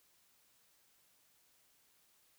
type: silence
effects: white hiss -71 dBFS RMS until 2.38 s